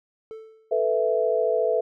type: tone with exponential decay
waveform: triangle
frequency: 441.5 Hz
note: A4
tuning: 6 cents sharp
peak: -31 dBFS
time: 0.31-0.87 s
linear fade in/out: 0 ms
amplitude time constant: 120 ms
type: chord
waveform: sine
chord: A suspended second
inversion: none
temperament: equal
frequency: 440 / 493.9 / 659.3 Hz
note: A4 / B4 / E5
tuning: 0 / 0 / 0 cents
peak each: -24 dBFS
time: 0.71-1.81 s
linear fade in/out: 10 ms
effects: none